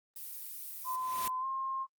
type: noise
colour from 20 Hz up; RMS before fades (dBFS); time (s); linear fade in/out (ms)
violet; -43; 0.16-0.96; 2
type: noise with exponential growth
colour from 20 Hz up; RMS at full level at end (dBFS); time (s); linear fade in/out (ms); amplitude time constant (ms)
white; -35; 0.68-1.28; 2; 130
type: tone with pitch glide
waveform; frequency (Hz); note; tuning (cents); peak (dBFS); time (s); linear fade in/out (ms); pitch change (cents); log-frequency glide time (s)
sine; 1024 to 1065; C6 to C6; -38 to +30; -33; 0.84-1.87; 50; +68; 1.4-1.45
effects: noise-tail reverb RT60 0.1 s tail -25 dB re dry + Opus 32 kbps